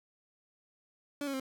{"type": "tone with pitch steps", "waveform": "30% pulse", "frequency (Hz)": [287.5, 275.3, 264.3], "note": ["D4", "C#4", "C4"], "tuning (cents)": [-37, -12, 18], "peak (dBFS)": -31, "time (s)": [1.21, 1.399], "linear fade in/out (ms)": 2, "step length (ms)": 63, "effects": []}